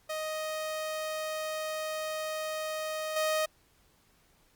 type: tone with level steps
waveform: sawtooth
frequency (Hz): 624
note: D#5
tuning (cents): +5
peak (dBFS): -29 / -23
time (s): 0.09-3.46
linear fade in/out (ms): 10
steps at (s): 3.16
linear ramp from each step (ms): 5
effects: pink hiss -66 dBFS RMS until 4.55 s + Opus 48 kbps